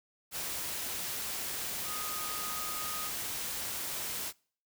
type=tone in noise; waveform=sine; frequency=1244.5 Hz; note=D#6; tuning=in tune; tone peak=-41 dBFS; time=1.84-3.12 s; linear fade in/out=50 ms; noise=white; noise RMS=-37 dBFS; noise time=0.31-4.33 s; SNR=-7 dB; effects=noise-tail reverb RT60 0.5 s tail -26 dB re dry